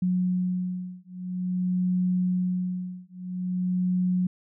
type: beating tone pair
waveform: sine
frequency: 181.6 / 182.09 Hz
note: F#3 / F#3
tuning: -32 / -27 cents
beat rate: 0.49 Hz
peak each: -27 / -27 dBFS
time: 0.02-4.27 s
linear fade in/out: 5 ms
effects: none